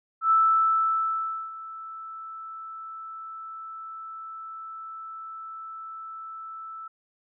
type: tone with ADSR envelope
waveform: sine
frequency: 1318.5 Hz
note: E6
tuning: in tune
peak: -16 dBFS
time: 0.21-6.88 s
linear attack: 98 ms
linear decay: 1200 ms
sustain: -20 dB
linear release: 6 ms
effects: none